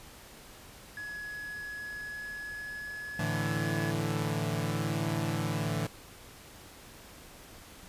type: tone with pitch glide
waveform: triangle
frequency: 1687 to 1698.7 Hz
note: G#6 to G#6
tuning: +27 to +39 cents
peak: -36 dBFS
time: 0.97-3.91 s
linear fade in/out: 2 ms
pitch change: +12 cents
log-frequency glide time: 1.7-3.16 s
type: chord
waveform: sawtooth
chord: A suspended fourth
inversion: none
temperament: equal with one note detuned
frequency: 110 / 146.83 / 165.39 Hz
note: A2 / D3 / E3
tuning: 0 / 0 / +6 cents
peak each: -30 dBFS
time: 3.19-5.87 s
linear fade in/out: 5 ms
effects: pink hiss -51 dBFS RMS until 7.88 s + resampled to 32000 Hz